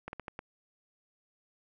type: slowing click train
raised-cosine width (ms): 0.5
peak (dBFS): -24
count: 5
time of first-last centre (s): 0.08-0.391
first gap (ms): 51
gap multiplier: 1.29
effects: none